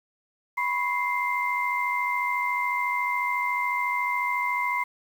sine tone cluster, 987 / 1081 / 2090 Hz, B5 / C#6 / C7, -1 / -44 / -2 cents, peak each -27 / -32 / -27 dBFS, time 0.57-4.84 s, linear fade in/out 10 ms, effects 8-bit

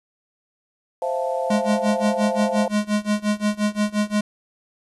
sine chord, F major seventh, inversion second, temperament equal, 523.3 / 659.3 / 698.5 / 880 Hz, C5 / E5 / F5 / A5, 0 / 0 / 0 / 0 cents, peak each -24 / -28 / -28 / -29 dBFS, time 1.02-2.68 s, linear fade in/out 2 ms
square tone with tremolo, 209.2 Hz, G#3, 13 cents sharp, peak -17 dBFS, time 1.5-4.21 s, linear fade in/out 5 ms, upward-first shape sine, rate 5.7 Hz, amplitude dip 95%
effects resampled to 24000 Hz + 8-bit

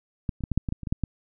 clicks, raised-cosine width 5 ms, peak -14 / -28 / -14 / -13 / -8 / -16 / -15 / -24 / -19 / -11 / -13 dBFS, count 11, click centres 0.292 / 0.407 / 0.438 / 0.517 / 0.576 / 0.688 / 0.724 / 0.833 / 0.872 / 0.925 / 1.037 s, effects none

